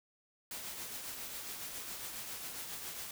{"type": "noise with tremolo", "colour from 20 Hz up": "white", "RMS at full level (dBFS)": -42, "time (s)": [0.51, 3.11], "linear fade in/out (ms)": 2, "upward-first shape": "triangle", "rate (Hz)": 7.3, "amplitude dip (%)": 40, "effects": []}